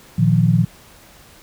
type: chord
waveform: sine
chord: Bb suspended fourth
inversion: none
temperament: equal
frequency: 116.54 / 155.56 / 174.61 Hz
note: Bb2 / Eb3 / F3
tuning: 0 / 0 / 0 cents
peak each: -16 dBFS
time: 0.18-0.65 s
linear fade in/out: 10 ms
effects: pink hiss -46 dBFS RMS until 1.42 s